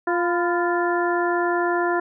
harmonic tone with a mistuned harmonic, 349.4 Hz, F4, 1 cent sharp, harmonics 1 / 2 / 3 / 4 / 5, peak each -22 / -25 / -27 / -28 / -29 dBFS, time 0.07-2 s, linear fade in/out 5 ms, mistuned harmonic 3, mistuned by -57 cents, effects none

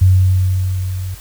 sine tone with level ramp, 93.1 Hz, F#2, 11 cents sharp, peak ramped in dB -5 to -21 dBFS, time 0.01-1.15 s, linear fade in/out 10 ms, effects added 50 Hz sine -36 dBFS peak until 1.2 s + white hiss -39 dBFS RMS until 1.2 s

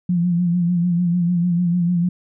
sine tone with vibrato, 174.61 Hz, F3, in tune, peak -15 dBFS, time 0.09-2.09 s, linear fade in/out 5 ms, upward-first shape sine, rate 6.7 Hz, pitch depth 51 cents each way, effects none

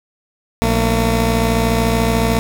15% pulse tone pair together, 60.11 / 226.7 Hz, B1 / A#3, -46 / -48 cents, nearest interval octave + major seventh, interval 2298 cents, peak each -10 dBFS, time 0.62-2.39 s, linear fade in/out 0 ms, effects none

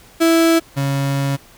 35% pulse tone pair in turn, 329.6 / 138.58 Hz, E4 / C#3, 0 / 0 cents, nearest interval octave + minor third, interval 1500 cents, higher first, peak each -9 / -15 dBFS, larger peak first, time 0.2-0.6 / 0.76-1.37 s, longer second, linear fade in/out 20 ms, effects pink hiss -46 dBFS RMS until 1.57 s

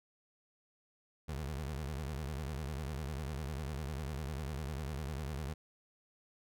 25% pulse tone with vibrato, 72.3 Hz, D2, 27 cents flat, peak -34 dBFS, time 1.28-5.54 s, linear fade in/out 10 ms, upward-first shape sine, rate 10 Hz, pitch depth 200 cents each way, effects none

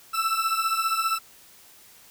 40% pulse beating tone pair, 1318.5 / 1333.5 Hz, E6 / E6, 0 / +20 cents, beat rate 15 Hz, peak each -25 dBFS, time 0.13-1.19 s, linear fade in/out 20 ms, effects white hiss -52 dBFS RMS until 2.1 s

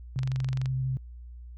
sine tone with vibrato, 130.81 Hz, C3, in tune, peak -26 dBFS, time 0.16-0.97 s, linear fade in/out 0 ms, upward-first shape sine, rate 13 Hz, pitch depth 16 cents each way
click train, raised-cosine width 0.2 ms, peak -23 dBFS, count 12, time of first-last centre 0.19-0.658 s, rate 23.5 Hz
effects added 60 Hz sine -41 dBFS peak until 1.57 s

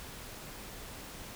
silence, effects pink hiss -46 dBFS RMS until 1.35 s

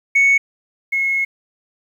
sine tone pair in turn, 2217 / 2173 Hz, C#7 / C#7, 0 / -35 cents, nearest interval unison, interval 35 cents, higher first, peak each -8 / -15 dBFS, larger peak first, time 0.15-0.38 / 0.92-1.25 s, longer second, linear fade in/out 10 ms, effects tanh soft clip ceiling -8 dBFS + 8-bit

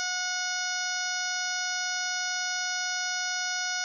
harmonic tone with a mistuned harmonic, 729 Hz, F#5, 26 cents flat, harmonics 1 / 2 / 3 / 4 / 5 / 6 / 7 / 8 / 9, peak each -38 / -32 / -39 / -42 / -41 / -40 / -35 / -36 / -41 dBFS, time 0-3.84 s, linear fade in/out 0 ms, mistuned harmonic 5, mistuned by -24 cents, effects none

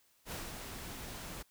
pink noise with ADSR envelope, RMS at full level -41 dBFS, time 0.25-1.43 s, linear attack 66 ms, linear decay 200 ms, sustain -4 dB, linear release 14 ms, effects white hiss -70 dBFS RMS until 1.5 s

